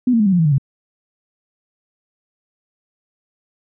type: tone with pitch steps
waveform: sine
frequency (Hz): 250 / 229.3 / 210.2 / 192.78 / 176.78 / 162.1 / 148.65 / 136.31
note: B3 / A#3 / G#3 / G3 / F3 / E3 / D3 / C#3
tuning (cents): +21 / -28 / +21 / -29 / +21 / -29 / +21 / -29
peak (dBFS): -11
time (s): 0.07-0.582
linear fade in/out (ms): 5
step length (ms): 64
effects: none